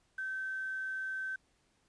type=tone with quantisation; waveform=sine; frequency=1543 Hz; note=G6; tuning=28 cents flat; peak=-35 dBFS; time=0.18-1.36 s; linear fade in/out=5 ms; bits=10; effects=pink hiss -73 dBFS RMS until 1.88 s + resampled to 22050 Hz